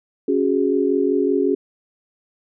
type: chord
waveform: sine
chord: C# suspended fourth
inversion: none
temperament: equal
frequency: 277.2 / 370 / 415.3 Hz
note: C#4 / F#4 / G#4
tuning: 0 / 0 / 0 cents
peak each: -20 dBFS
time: 0.28-1.55 s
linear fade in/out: 5 ms
effects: none